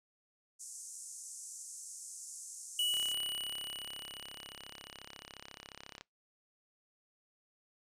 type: band-pass noise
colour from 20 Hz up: pink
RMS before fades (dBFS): -48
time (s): 0.59-3.14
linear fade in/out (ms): 20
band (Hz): 6200 to 9700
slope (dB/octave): 48
type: tone with exponential decay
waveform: square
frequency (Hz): 2937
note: F#7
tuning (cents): -13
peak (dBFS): -30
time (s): 2.79-5.97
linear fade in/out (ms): 2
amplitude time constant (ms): 690
type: click train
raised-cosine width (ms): 0.2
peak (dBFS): -28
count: 106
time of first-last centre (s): 2.94-6.01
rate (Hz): 34.2
effects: noise-tail reverb RT60 0.2 s tail -26 dB re dry